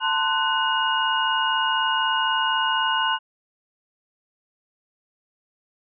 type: tone cluster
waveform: sine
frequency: 893 / 1037 / 1488 / 2864 Hz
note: A5 / C6 / F#6 / F7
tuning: +25 / -16 / +9 / +43 cents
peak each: -25 dBFS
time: 0-3.19 s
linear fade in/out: 50 ms
effects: none